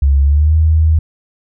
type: tone with pitch glide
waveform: sine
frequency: 69.3 to 79.15 Hz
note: C#2 to D#2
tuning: 0 to +30 cents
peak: -7 dBFS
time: 0.02-0.99 s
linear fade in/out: 5 ms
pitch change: +230 cents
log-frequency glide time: 0.22-0.55 s
effects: none